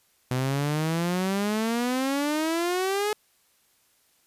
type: exponential sweep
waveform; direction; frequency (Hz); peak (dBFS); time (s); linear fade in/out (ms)
sawtooth; up; 125.3 to 427.5; -20; 0.31-3.13; 2
effects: white hiss -65 dBFS RMS until 4.26 s + resampled to 32000 Hz